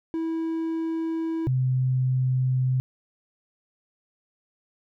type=tone pair in turn; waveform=triangle / sine; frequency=325.9 / 128.81 Hz; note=E4 / C3; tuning=-20 / -27 cents; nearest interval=octave + major third; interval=1607 cents; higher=first; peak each=-23 / -20 dBFS; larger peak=second; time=0.14-1.47 / 1.47-2.8 s; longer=neither; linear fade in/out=0 ms; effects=none